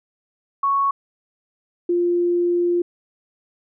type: tone pair in turn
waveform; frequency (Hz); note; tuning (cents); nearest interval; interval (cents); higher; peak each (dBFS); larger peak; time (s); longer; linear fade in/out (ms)
sine; 1108.7 / 349.2; C#6 / F4; 0 / 0; octave + minor sixth; 2000; first; -16; neither; 0.63-0.91 / 1.89-2.82; second; 5
effects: none